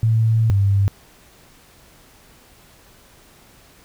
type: tone pair in turn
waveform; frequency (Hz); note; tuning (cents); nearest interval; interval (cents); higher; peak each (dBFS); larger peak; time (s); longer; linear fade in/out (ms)
sine; 112.1 / 99.15; A2 / G2; +33 / +20; major second; 213; first; -13; neither; 0.03-0.5 / 0.5-0.88; first; 0
effects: pink hiss -50 dBFS RMS until 3.84 s